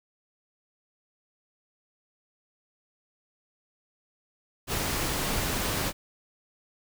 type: noise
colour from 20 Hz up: pink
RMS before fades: -29 dBFS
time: 4.67-5.93 s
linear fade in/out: 50 ms
effects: none